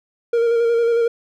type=tone with vibrato; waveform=triangle; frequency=466.2 Hz; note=A#4; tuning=in tune; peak=-12 dBFS; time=0.33-1.08 s; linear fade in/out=5 ms; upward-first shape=square; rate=11 Hz; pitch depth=20 cents each way; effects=none